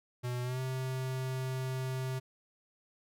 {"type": "tone with pitch glide", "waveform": "square", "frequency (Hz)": [123.4, 130.29], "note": ["B2", "C3"], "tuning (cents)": [-1, -7], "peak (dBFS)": -34, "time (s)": [0.23, 2.2], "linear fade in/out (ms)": 20, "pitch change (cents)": 94, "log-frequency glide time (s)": [0.43, 0.6], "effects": []}